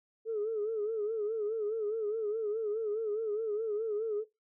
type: tone with vibrato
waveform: sine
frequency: 432.4 Hz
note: A4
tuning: 30 cents flat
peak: -29 dBFS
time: 0.25-4.25 s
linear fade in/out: 50 ms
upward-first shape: sine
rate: 4.8 Hz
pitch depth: 88 cents each way
effects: noise-tail reverb RT60 0.2 s tail -18 dB re dry + tanh soft clip ceiling -26 dBFS